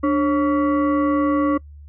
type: tone with frequency modulation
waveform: sine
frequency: 293.7 Hz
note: D4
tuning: in tune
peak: -15 dBFS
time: 0.03-1.58 s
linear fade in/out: 10 ms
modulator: 839 Hz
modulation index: 0.84
effects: noise-tail reverb RT60 0.1 s tail -25 dB re dry + added 73 Hz sine -38 dBFS peak until 1.88 s